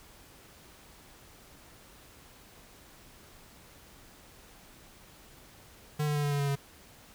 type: tone with pitch steps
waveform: square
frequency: 150 / 148.28 / 146.57 / 144.89 / 143.23 / 141.58 / 139.95 Hz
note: D3 / D3 / D3 / D3 / D3 / C#3 / C#3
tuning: +37 / +17 / -3 / -23 / -43 / +37 / +17 cents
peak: -28 dBFS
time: 5.99-6.557 s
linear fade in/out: 10 ms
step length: 81 ms
effects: pink hiss -55 dBFS RMS until 7.14 s